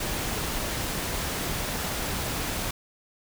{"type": "noise", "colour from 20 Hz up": "pink", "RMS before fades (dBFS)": -30, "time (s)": [0, 2.71], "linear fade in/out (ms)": 5, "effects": []}